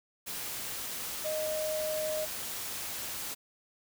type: tone in noise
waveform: sine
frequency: 620 Hz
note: D#5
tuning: 6 cents flat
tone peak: -31 dBFS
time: 1.24-2.26 s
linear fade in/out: 20 ms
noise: white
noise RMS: -38 dBFS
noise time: 0.26-3.35 s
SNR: +4 dB
effects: none